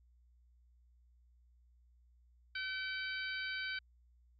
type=harmonic tone with a mistuned harmonic; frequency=769 Hz; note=G5; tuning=33 cents flat; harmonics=2 / 3 / 4 / 5 / 6; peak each=-40 / -44 / -47 / -49 / -48 dBFS; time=2.55-3.79 s; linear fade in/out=5 ms; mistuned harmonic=2; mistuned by=-18 cents; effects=added 60 Hz sine -64 dBFS peak until 4.39 s